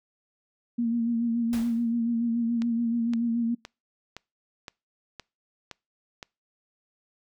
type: tone with vibrato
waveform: sine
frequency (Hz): 233.1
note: A#3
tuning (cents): 0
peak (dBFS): -23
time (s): 0.78-3.55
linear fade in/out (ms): 10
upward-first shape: sine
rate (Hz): 7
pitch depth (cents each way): 37
type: noise with exponential decay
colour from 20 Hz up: pink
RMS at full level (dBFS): -36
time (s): 1.53-1.93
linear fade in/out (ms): 0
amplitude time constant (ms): 86
type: click train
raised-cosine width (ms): 0.2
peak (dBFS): -21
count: 8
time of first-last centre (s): 2.62-6.228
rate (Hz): 1.94
effects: noise-tail reverb RT60 0.3 s tail -26 dB re dry